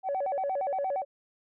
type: tone with vibrato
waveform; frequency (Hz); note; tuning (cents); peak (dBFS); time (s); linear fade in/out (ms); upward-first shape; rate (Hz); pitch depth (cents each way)
sine; 655; E5; -11; -26; 0.03-1.05; 50; square; 8.6; 260
effects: tanh soft clip ceiling -24 dBFS